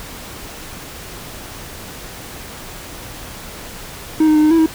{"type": "tone with pitch steps", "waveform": "triangle", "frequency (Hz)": [313.8, 308.1, 304.9, 307, 328.7, 318.9], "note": ["D#4", "D#4", "D#4", "D#4", "E4", "D#4"], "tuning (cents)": [15, -17, -35, -23, -5, 43], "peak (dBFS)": -7, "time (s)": [4.2, 4.662], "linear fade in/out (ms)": 5, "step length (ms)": 77, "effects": ["pink hiss -33 dBFS RMS until 4.74 s"]}